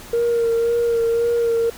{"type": "tone with vibrato", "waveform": "sine", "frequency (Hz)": 466.2, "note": "A#4", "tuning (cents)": 0, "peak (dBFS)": -14, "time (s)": [0.13, 1.7], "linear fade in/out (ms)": 5, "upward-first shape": "sine", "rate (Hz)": 1.9, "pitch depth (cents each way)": 22, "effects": ["tanh soft clip ceiling -13 dBFS", "pink hiss -39 dBFS RMS until 1.77 s"]}